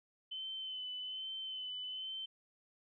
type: tone with vibrato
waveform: sine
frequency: 3046 Hz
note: F#7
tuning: 50 cents sharp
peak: -40 dBFS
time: 0.31-2.26 s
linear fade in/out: 10 ms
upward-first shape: sine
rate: 1.2 Hz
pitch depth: 27 cents each way
effects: none